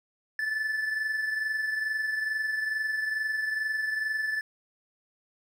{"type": "tone pair together", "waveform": "triangle", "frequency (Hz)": [1745, 1767.3], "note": ["A6", "A6"], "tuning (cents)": [-15, 7], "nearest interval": "unison", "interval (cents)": 22, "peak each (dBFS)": [-26, -35], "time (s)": [0.39, 4.41], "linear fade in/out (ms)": 2, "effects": []}